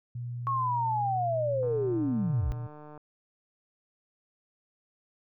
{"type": "tone", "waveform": "sine", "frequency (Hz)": 120.8, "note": "B2", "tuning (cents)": -38, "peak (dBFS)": -33, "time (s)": [0.15, 2.67], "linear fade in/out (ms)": 5}
{"type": "linear sweep", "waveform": "sine", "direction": "down", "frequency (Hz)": [1108.7, 43.15], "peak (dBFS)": -26, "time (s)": [0.47, 2.52], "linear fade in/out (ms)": 0}
{"type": "click train", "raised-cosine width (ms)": 1, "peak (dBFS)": -34, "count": 203, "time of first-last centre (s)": [1.63, 2.977], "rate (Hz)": 150}
{"effects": []}